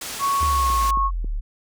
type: low-pass noise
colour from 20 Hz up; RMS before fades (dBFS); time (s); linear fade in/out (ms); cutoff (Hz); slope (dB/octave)
white; -32; 0.01-0.91; 5; 10000; 12
type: tone with pitch glide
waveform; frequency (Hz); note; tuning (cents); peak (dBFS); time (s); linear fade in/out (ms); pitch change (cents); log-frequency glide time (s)
sine; 1108.7 to 1094.7; C#6 to C#6; 0 to -22; -18; 0.19-1.11; 50; -22; 0.53-0.65
type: exponential sweep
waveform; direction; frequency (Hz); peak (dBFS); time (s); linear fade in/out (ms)
sine; down; 77.78 to 34.65; -22; 0.4-1.41; 20
type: click train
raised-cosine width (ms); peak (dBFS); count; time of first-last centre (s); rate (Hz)
3; -23; 4; 0.43-1.245; 3.68
effects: none